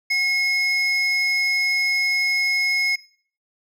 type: tone pair together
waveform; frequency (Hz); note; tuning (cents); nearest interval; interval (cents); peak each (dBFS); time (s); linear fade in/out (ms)
triangle; 2169 / 5102; C#7 / D#8; -38 / +43; octave + minor third; 1481; -16 / -22; 0.1-2.96; 10
effects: noise-tail reverb RT60 0.5 s tail -21 dB re dry + tanh soft clip ceiling -13 dBFS

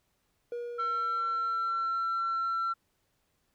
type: tone with exponential decay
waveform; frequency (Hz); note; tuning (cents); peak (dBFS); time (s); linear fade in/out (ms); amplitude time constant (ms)
triangle; 478.3; A#4; +44; -30; 0.52-2.5; 2; 430
type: tone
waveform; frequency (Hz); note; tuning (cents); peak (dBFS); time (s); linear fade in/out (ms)
sine; 1351; E6; +42; -26; 0.78-2.74; 20
effects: tanh soft clip ceiling -26 dBFS + pink hiss -75 dBFS RMS until 3.54 s

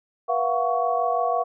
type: tone cluster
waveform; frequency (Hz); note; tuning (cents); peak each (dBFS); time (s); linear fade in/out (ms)
sine; 484 / 683 / 729 / 1119; B4 / F5 / F#5 / C#6; -35 / -39 / -26 / +16; -28 / -24 / -25 / -27; 0.28-1.44; 20
effects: none

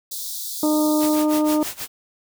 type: high-pass noise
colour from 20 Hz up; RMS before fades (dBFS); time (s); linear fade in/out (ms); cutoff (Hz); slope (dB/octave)
white; -30; 0.11-1.16; 10; 3500; 96
type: harmonic tone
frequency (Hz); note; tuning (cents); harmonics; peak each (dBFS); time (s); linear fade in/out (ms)
304.6; D#4; -37; 1 / 2 / 3 / 4; -17 / -24 / -29 / -33; 0.63-1.63; 2
type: noise with tremolo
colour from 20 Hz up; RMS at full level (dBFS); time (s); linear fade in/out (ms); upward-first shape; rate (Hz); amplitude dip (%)
white; -28; 0.99-1.88; 50; sine; 6.2; 90
effects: none

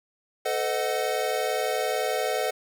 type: chord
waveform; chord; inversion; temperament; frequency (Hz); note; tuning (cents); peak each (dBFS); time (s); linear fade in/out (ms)
square; A diminished seventh; none; equal with one note detuned; 440 / 511.3 / 622.3 / 740; A4 / C5 / Eb5 / Gb5; 0 / -40 / 0 / 0; -31; 0.45-2.51; 10
effects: none

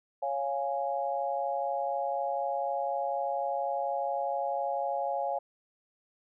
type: chord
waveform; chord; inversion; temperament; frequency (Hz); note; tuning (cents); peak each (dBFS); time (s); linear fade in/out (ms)
sine; Db major; none; equal; 554.4 / 698.5 / 830.6; Db5 / F5 / Ab5; 0 / 0 / 0; -33; 0.22-5.39; 10
effects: none

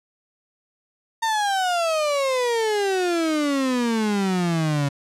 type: exponential sweep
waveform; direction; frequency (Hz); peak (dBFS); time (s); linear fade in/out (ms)
35% pulse; down; 918 to 138.9; -18; 1.22-4.89; 10
effects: low-pass 9000 Hz 12 dB/octave

